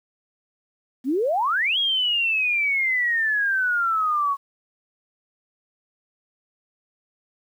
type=exponential two-way sweep; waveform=sine; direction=up then down; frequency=240.7 to 3323 to 1098 Hz; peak=-19 dBFS; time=1.04-4.37 s; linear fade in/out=50 ms; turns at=1.78 s; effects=9-bit